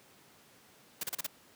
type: noise bursts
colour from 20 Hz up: white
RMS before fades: -35 dBFS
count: 5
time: 1.01-1.267 s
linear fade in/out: 5 ms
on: 25 ms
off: 33 ms
effects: pink hiss -60 dBFS RMS until 1.55 s + high-pass 150 Hz 12 dB/octave